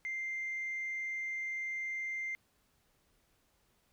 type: tone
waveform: sine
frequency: 2093 Hz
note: C7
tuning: in tune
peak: -34 dBFS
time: 0.05-2.35 s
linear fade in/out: 0 ms
effects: tanh soft clip ceiling -32 dBFS + pink hiss -73 dBFS RMS until 3.92 s